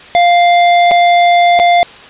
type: tone with dropouts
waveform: square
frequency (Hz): 698.5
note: F5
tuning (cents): 0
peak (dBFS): -6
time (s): 0.15-1.83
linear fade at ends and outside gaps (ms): 0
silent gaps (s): 0.911-0.916 / 1.591-1.598
effects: white hiss -34 dBFS RMS until 2.09 s + resampled to 8000 Hz